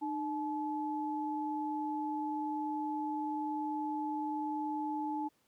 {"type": "tone pair together", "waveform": "sine", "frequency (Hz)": [303.5, 860], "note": ["D#4", "A5"], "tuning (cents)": [-43, -40], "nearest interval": "octave + tritone", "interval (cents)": 1803, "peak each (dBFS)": [-36, -36], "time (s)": [0.01, 5.29], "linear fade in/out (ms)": 20, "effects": ["pink hiss -73 dBFS RMS until 5.47 s", "high-pass 100 Hz 12 dB/octave"]}